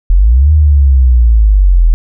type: linear two-way sweep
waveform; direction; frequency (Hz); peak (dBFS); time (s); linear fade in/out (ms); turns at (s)
sine; up then down; 39.23 to 77.78 to 39.23; -3; 0.1-1.94; 0; 0.52
effects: none